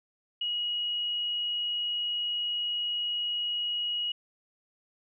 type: tone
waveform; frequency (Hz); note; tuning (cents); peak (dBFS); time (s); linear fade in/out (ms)
sine; 2900; F#7; -35; -28; 0.41-4.12; 5
effects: none